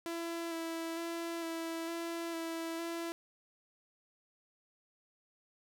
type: tone with vibrato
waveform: sawtooth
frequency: 332.6 Hz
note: E4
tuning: 16 cents sharp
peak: -33 dBFS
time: 0.06-3.12 s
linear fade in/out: 0 ms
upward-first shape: square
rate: 1.1 Hz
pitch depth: 16 cents each way
effects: none